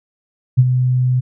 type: tone with ADSR envelope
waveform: sine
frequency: 126.6 Hz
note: B2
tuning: 43 cents sharp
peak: -4 dBFS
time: 0.57-1.21 s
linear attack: 21 ms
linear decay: 45 ms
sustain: -8 dB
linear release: 19 ms
effects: none